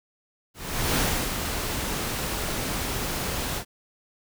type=noise with ADSR envelope; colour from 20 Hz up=pink; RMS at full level=-23 dBFS; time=0.54-3.65 s; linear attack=430 ms; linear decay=310 ms; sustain=-6 dB; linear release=80 ms; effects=none